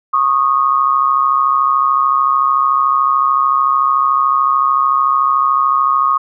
sine tone pair together, 1100 / 1233.6 Hz, C#6 / D#6, -14 / -15 cents, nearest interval major second, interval 199 cents, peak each -13 dBFS, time 0.13-6.18 s, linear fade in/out 10 ms, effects none

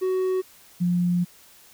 triangle / sine tone pair in turn, 373.1 / 176.51 Hz, F#4 / F3, +14 / +19 cents, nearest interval octave + minor second, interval 1295 cents, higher first, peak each -19 dBFS, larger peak neither, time 0.01-0.42 / 0.8-1.25 s, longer second, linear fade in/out 20 ms, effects white hiss -52 dBFS RMS until 1.73 s

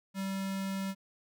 square tone with notch filter, 193.6 Hz, G3, 21 cents flat, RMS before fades -35 dBFS, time 0.14-0.95 s, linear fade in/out 50 ms, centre 420 Hz, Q 1, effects none

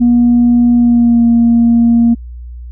sine tone with pitch glide, 240 to 233.7 Hz, B3 to A#3, -49 to +5 cents, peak -4 dBFS, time 0-2.15 s, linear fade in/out 20 ms, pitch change -46 cents, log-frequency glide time 0.75-1.25 s, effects tanh soft clip ceiling -2 dBFS + added 60 Hz sine -25 dBFS peak until 2.71 s

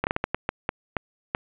slowing click train, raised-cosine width 0.5 ms, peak -8 dBFS, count 10, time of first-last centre 0.04-1.349 s, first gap 29 ms, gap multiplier 1.38, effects resampled to 8000 Hz + 7-bit

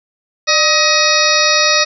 harmonic tone with a mistuned harmonic, 630 Hz, D#5, 21 cents sharp, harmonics 1 / 2 / 3 / 4 / 6 / 7 / 8 / 9, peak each -18 / -18 / -18 / -18 / -18 / -18 / -18 / -18 dBFS, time 0.47-1.85 s, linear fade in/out 20 ms, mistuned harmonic 1, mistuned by -82 cents, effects none

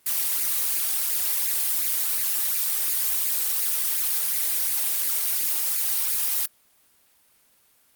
blue noise with flanger, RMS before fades -24 dBFS, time 0.06-6.46 s, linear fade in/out 5 ms, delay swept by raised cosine 0.43 to 2.53 ms, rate 2.8 Hz, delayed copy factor +0.5, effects white hiss -61 dBFS RMS until 7.95 s + Opus 32 kbps

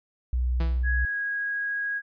sine tone, 61.8 Hz, B1, 2 cents sharp, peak -22 dBFS, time 0.33-1.05 s, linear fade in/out 0 ms
sawtooth tone with exponential decay, 164.81 Hz, E3, in tune, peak -25 dBFS, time 0.6-0.93 s, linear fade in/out 5 ms, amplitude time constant 71 ms
sine tone with pitch glide, 1664 to 1647.7 Hz, G#6 to G#6, +3 to -14 cents, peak -26 dBFS, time 0.83-2.02 s, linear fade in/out 50 ms, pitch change -17 cents, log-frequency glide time 0.95-1.2 s
effects resampled to 11025 Hz

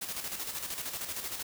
white noise with tremolo, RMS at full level -36 dBFS, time 0.01-1.43 s, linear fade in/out 10 ms, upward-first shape square, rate 13 Hz, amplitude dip 50%, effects none

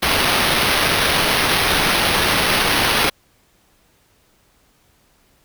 white noise with sample-and-hold, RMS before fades -17 dBFS, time 0.02-3.1 s, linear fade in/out 10 ms, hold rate 7350 Hz, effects pink hiss -58 dBFS RMS until 5.44 s

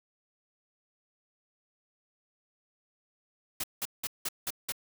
white noise bursts, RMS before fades -33 dBFS, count 6, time 3.6-4.722 s, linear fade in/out 5 ms, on 37 ms, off 180 ms, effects none

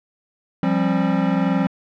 square chord, F suspended second, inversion none, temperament equal with one note detuned, 174.61 / 196 / 267.7 Hz, F3 / G3 / C4, 0 / 0 / +40 cents, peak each -22 dBFS, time 0.63-1.67 s, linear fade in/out 2 ms, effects low-pass 2000 Hz 12 dB/octave

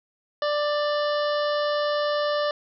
harmonic tone, 590 Hz, D5, 8 cents sharp, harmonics 1 / 2 / 3 / 5 / 6 / 7 / 8 / 9, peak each -23 / -29 / -33 / -37 / -39 / -40 / -41 / -42 dBFS, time 0.42-2.51 s, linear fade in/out 2 ms, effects none

